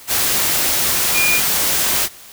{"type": "tone in noise", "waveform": "sine", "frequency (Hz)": 2423, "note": "D#7", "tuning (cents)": -47, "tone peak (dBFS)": -15, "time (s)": [1.13, 1.41], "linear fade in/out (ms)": 50, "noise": "white", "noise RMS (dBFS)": -17, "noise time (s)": [0.07, 2.09], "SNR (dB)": -1, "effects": ["white hiss -40 dBFS RMS until 2.32 s"]}